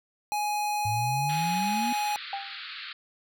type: tone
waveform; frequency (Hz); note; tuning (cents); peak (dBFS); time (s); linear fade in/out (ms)
square; 835; G#5; +9; -27; 0.32-2.16; 0
type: exponential sweep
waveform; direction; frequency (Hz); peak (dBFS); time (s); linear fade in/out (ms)
sine; up; 103.83 to 247.2; -29; 0.85-1.93; 5
type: band-pass noise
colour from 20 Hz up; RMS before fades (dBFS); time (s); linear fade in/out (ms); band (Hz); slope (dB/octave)
white; -40; 1.29-2.93; 5; 1200 to 4500; 96
type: tone with exponential decay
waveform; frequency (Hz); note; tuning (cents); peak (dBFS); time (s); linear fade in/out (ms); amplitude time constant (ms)
sine; 794; G5; +22; -27; 2.33-2.61; 2; 60
effects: none